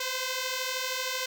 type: beating tone pair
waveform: 5% pulse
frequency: 508 / 521 Hz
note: B4 / C5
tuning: +49 / -7 cents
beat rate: 13 Hz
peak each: -21 dBFS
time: 0-1.26 s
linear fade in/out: 5 ms
effects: none